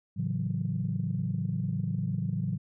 sine chord, F# minor seventh, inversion first, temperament equal, 110 / 138.59 / 164.81 / 185 Hz, A2 / C#3 / E3 / F#3, 0 / 0 / 0 / 0 cents, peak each -33 dBFS, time 0.16-2.58 s, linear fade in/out 20 ms, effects tanh soft clip ceiling -18 dBFS

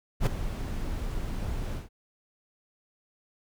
brown noise with ADSR envelope, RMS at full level -19 dBFS, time 0.2-1.89 s, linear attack 68 ms, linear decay 4 ms, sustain -13 dB, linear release 140 ms, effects none

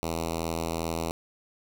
5% pulse tone with notch filter, 82.5 Hz, E2, 2 cents sharp, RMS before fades -31 dBFS, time 0.03-1.11 s, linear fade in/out 0 ms, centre 1700 Hz, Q 1.1, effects none

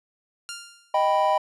10% pulse tone with exponential decay, 1396.9 Hz, F6, in tune, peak -23 dBFS, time 0.49-1.05 s, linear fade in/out 0 ms, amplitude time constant 120 ms
triangle chord, Eb augmented, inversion none, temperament equal, 622.3 / 784 / 987.8 Hz, Eb5 / G5 / B5, 0 / 0 / 0 cents, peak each -21 dBFS, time 0.94-1.38 s, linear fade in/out 5 ms
effects resampled to 32000 Hz

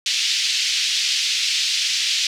white band-pass noise, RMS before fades -21 dBFS, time 0.06-2.27 s, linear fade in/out 2 ms, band 2500 to 5400 Hz, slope 24 dB/octave, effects none

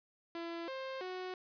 sawtooth tone with pitch steps, 336.7 / 529 / 368.5 Hz, E4 / C5 / F#4, +37 / +19 / -7 cents, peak -36 dBFS, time 0.35-1.34 s, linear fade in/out 2 ms, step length 330 ms, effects resampled to 11025 Hz + 11-bit

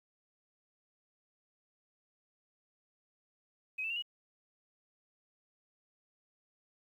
sine tone with pitch steps, 2530 / 2648 / 2772 / 2901 Hz, D#7 / E7 / F7 / F#7, +28 / +7 / -14 / -35 cents, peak -34 dBFS, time 3.78-4.024 s, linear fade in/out 10 ms, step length 61 ms, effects 11-bit

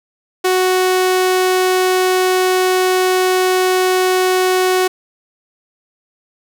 sawtooth tone, 370 Hz, F#4, in tune, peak -8 dBFS, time 0.44-4.88 s, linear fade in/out 10 ms, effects none

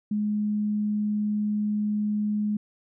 sine tone, 209.7 Hz, G#3, 17 cents sharp, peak -23 dBFS, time 0.11-2.57 s, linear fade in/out 5 ms, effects none

